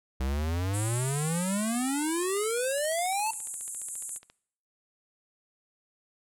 square exponential sweep, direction up, 63.3 to 901 Hz, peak -28 dBFS, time 0.2-3.31 s, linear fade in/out 5 ms
pink band-pass noise, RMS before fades -38 dBFS, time 0.73-4.19 s, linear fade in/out 20 ms, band 7100 to 11000 Hz, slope 96 dB/octave
click train, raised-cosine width 0.2 ms, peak -33 dBFS, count 40, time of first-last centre 1.61-4.3 s, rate 14.5 Hz
effects noise-tail reverb RT60 0.6 s tail -22 dB re dry

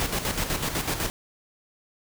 pink noise with tremolo, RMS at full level -26 dBFS, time 0-1.1 s, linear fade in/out 0 ms, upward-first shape square, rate 8 Hz, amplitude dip 55%, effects none

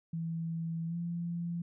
sine tone with pitch glide, 164.81 to 171.02 Hz, E3 to F3, 0 to -36 cents, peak -33 dBFS, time 0.13-1.62 s, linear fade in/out 5 ms, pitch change +64 cents, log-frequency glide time 0.87-0.96 s, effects none

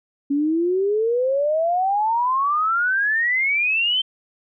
sine exponential sweep, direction up, 277.2 to 3136 Hz, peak -17 dBFS, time 0.3-4.02 s, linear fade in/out 10 ms, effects none

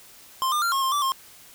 square tone with pitch steps, 1051 / 1203 / 1382 / 1082 / 1058 / 1162 / 1066 Hz, C6 / D6 / F6 / C#6 / C6 / D6 / C6, +7 / +41 / -19 / -42 / +19 / -19 / +32 cents, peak -22 dBFS, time 0.42-1.12 s, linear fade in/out 0 ms, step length 100 ms, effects white hiss -49 dBFS RMS until 1.54 s

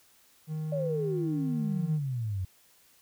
triangle tone with pitch glide, 155.6 to 153.28 Hz, D#3 to D#3, 0 to -26 cents, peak -29 dBFS, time 0.47-2 s, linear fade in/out 50 ms, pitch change -26 cents, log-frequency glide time 1.3-1.65 s
sine exponential sweep, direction down, 587.3 to 89.5 Hz, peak -29 dBFS, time 0.72-2.45 s, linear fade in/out 5 ms
effects white hiss -62 dBFS RMS until 3.01 s

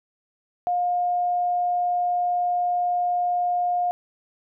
sine tone, 711 Hz, F5, 31 cents sharp, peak -20 dBFS, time 0.67-3.91 s, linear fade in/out 0 ms, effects none

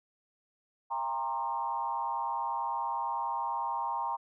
sine tone with frequency modulation, 932.3 Hz, A#5, in tune, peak -30 dBFS, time 0.9-4.17 s, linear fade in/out 20 ms, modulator 129 Hz, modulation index 1.1, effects none

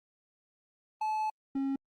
triangle tone pair in turn, 864 / 272.1 Hz, A5 / C#4, -32 / -32 cents, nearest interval octave + minor sixth, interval 2000 cents, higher first, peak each -27 dBFS, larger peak neither, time 1.01-1.3 / 1.55-1.76 s, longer first, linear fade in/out 5 ms, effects Opus 32 kbps

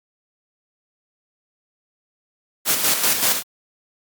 white noise with tremolo, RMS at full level -17 dBFS, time 2.65-3.43 s, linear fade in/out 50 ms, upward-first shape square, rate 5.2 Hz, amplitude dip 50%, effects high-pass 150 Hz 12 dB/octave + Opus 48 kbps

